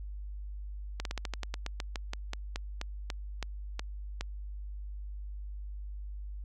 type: slowing click train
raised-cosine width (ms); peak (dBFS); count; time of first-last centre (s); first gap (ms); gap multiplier
0.2; -18; 19; 1-4.21; 52; 1.13
effects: added 50 Hz sine -38 dBFS peak until 6.44 s